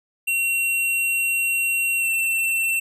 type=tone with pitch glide; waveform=square; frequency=2737 to 2696 Hz; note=F7 to E7; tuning=-36 to +38 cents; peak=-20 dBFS; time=0.27-2.8 s; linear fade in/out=10 ms; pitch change=-26 cents; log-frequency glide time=1.98-2.07 s; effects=none